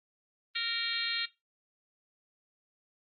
harmonic tone, 463.5 Hz, A#4, 10 cents flat, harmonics 3 / 4 / 5 / 6 / 7 / 8 / 9, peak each -42 / -39 / -37 / -39 / -38 / -36 / -36 dBFS, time 0.55-1.26 s, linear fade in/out 10 ms, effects noise-tail reverb RT60 0.2 s tail -18 dB re dry + Opus 24 kbps

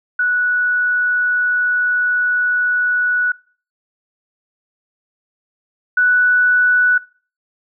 sine tone pair in turn, 1473 / 1481.1 Hz, F#6 / F#6, -8 / +1 cents, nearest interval unison, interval 9 cents, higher second, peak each -13 / -10 dBFS, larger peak second, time 0.19-3.32 / 5.97-6.98 s, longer first, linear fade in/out 5 ms, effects noise-tail reverb RT60 0.4 s tail -22 dB re dry

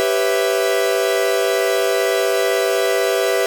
45% pulse chord, C# half-diminished seventh, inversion second, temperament equal with one note detuned, 392 / 493.9 / 549.9 / 659.3 Hz, G4 / B4 / C#5 / E5, 0 / 0 / -14 / 0 cents, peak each -20 / -20 / -25 / -21 dBFS, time 0-3.46 s, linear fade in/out 0 ms, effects none

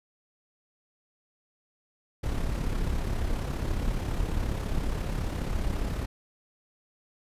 brown noise with amplitude modulation, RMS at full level -27 dBFS, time 2.23-6.06 s, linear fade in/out 10 ms, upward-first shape sine, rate 34.6 Hz, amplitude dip 45%, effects resampled to 32000 Hz

